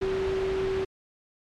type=tone in noise; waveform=sine; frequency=382.4 Hz; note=G4; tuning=43 cents flat; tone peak=-25 dBFS; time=0.01-0.85 s; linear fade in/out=10 ms; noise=pink; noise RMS=-34 dBFS; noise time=0.01-0.85 s; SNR=+6 dB; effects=low-pass 3000 Hz 12 dB/octave + MP3 96 kbps